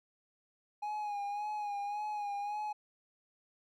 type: tone with vibrato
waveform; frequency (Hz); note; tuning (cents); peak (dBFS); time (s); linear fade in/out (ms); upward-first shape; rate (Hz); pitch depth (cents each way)
triangle; 827; G#5; -8; -33; 0.82-2.73; 10; sine; 1.8; 42
effects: none